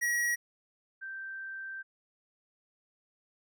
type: tone pair in turn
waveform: square / sine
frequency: 1910 / 1564.1 Hz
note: A#6 / G6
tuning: +42 / -4 cents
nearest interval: minor third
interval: 346 cents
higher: first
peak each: -28 / -38 dBFS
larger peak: first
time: 0.01-0.36 / 1.01-1.83 s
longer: second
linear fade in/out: 20 ms
effects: none